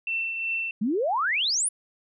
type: tone with tremolo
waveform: sine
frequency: 2687 Hz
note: E7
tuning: 33 cents sharp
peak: -24 dBFS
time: 0.07-0.71 s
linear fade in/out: 2 ms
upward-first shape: triangle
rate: 2.7 Hz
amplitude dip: 45%
type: exponential sweep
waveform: sine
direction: up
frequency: 194.8 to 10548 Hz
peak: -22 dBFS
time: 0.81-1.69 s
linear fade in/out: 10 ms
effects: none